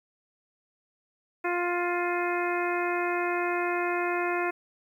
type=harmonic tone with a mistuned harmonic; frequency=351.2 Hz; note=F4; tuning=10 cents sharp; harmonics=1 / 2 / 3 / 4 / 5 / 6 / 7; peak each=-29 / -32 / -34 / -35 / -36 / -37 / -37 dBFS; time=1.44-4.51 s; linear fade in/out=10 ms; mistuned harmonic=7; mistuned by=+36 cents; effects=10-bit